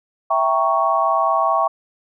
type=chord; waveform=sine; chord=E diminished seventh; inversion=none; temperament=equal; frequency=659.3 / 784 / 932.3 / 1108.7 Hz; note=E5 / G5 / Bb5 / Db6; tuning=0 / 0 / 0 / 0 cents; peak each=-20 / -21 / -24 / -18 dBFS; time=0.3-1.68 s; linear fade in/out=10 ms; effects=none